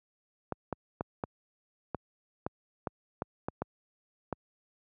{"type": "clicks", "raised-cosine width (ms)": 1, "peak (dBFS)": -18, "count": 11, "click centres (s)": [0.523, 0.727, 1.009, 1.238, 1.947, 2.465, 2.872, 3.221, 3.485, 3.62, 4.327], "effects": ["high-pass 80 Hz 12 dB/octave"]}